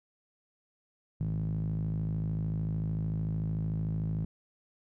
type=tone with band-pass filter; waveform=sawtooth; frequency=53.4 Hz; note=G#1; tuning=49 cents sharp; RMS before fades=-32 dBFS; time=1.2-4.25 s; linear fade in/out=5 ms; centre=140 Hz; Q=7.6; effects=none